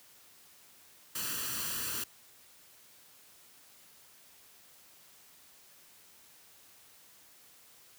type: noise with comb filter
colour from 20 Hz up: white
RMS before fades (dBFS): -36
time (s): 1.15-2.04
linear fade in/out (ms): 5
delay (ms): 0.68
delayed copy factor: +0.65
effects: white hiss -59 dBFS RMS until 7.98 s + high-pass 60 Hz 12 dB/octave